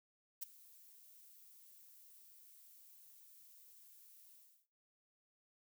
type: noise with ADSR envelope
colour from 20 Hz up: violet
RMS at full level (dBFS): -40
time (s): 0.41-4.67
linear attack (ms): 18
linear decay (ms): 12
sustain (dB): -22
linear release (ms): 330
effects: noise-tail reverb RT60 0.4 s tail -19 dB re dry